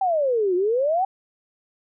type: exponential two-way sweep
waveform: sine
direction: down then up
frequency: 790 to 349.2 to 790 Hz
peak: -18 dBFS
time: 0.01-1.05 s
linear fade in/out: 5 ms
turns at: 0.55 s
effects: none